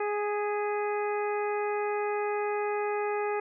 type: harmonic tone with a mistuned harmonic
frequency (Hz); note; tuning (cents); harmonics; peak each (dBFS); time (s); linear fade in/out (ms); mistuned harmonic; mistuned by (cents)
415.3; G#4; 0; 1 / 2 / 3 / 4 / 5 / 6; -29 / -33 / -38 / -42 / -42 / -43; 0-3.4; 5; 5; -30
effects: none